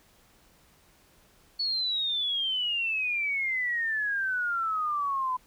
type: exponential sweep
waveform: sine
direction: down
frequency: 4438 to 1002 Hz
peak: -26 dBFS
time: 1.59-5.37 s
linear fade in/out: 10 ms
effects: pink hiss -61 dBFS RMS until 5.46 s